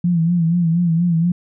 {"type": "tone with vibrato", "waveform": "sine", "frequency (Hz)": 169.6, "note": "E3", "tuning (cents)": 50, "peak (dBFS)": -13, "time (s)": [0.04, 1.32], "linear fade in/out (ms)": 5, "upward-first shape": "sine", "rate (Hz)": 4.2, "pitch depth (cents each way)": 75, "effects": []}